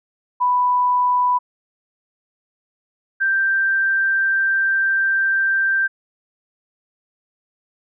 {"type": "tone pair in turn", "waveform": "sine", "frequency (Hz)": [990, 1571.5], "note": ["B5", "G6"], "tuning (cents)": [4, 4], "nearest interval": "minor sixth", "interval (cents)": 800, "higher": "second", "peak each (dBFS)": [-14, -15], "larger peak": "first", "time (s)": [[0.4, 1.39], [3.2, 5.88]], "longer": "second", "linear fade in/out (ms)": 20, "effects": []}